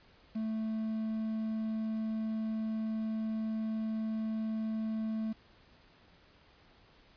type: tone with quantisation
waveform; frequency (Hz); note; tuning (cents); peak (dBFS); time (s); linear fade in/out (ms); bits
triangle; 220; A3; 0; -30; 0.35-5.33; 10; 9
effects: pink hiss -62 dBFS RMS until 7.16 s + resampled to 11025 Hz